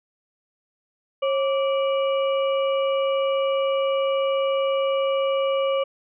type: harmonic tone with a mistuned harmonic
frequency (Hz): 582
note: D5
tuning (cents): -16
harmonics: 1 / 2 / 4 / 5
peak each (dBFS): -20 / -29 / -36 / -34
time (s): 1.22-5.84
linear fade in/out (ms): 10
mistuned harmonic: 1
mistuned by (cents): -120
effects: none